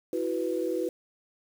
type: chord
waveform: sine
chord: E suspended second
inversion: none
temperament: equal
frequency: 329.6 / 370 / 493.9 Hz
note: E4 / F#4 / B4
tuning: 0 / 0 / 0 cents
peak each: -31 dBFS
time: 0.13-0.89 s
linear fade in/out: 2 ms
effects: 8-bit